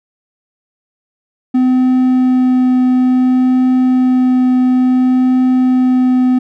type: tone with vibrato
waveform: triangle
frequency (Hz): 254.5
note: C4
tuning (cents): -48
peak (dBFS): -6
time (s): 1.54-6.39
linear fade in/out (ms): 10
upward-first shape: triangle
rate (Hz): 0.58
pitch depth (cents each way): 8
effects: none